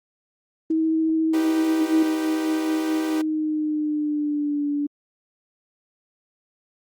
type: tone with vibrato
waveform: sine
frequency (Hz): 320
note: D#4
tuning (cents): +49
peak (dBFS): -18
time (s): 0.7-2.03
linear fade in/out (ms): 5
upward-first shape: triangle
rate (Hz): 14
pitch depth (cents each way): 10
type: chord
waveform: sawtooth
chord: Eb augmented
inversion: none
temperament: equal with one note detuned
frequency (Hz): 311.1 / 390.4 / 493.9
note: Eb4 / G4 / B4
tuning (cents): 0 / -7 / 0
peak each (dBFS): -29 / -28 / -31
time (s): 1.33-3.22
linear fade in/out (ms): 10
type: tone with pitch glide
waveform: sine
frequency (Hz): 315.8 to 289.6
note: D#4 to D4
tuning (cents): +26 to -24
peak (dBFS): -21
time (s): 1.81-4.87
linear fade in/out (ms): 10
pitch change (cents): -150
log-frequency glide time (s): 3.02-4.67
effects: Opus 24 kbps